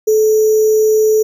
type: tone with sample-and-hold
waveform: sine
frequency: 433.1 Hz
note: A4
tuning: 27 cents flat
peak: -8 dBFS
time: 0.07-1.23 s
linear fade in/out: 10 ms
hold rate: 6300 Hz
effects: none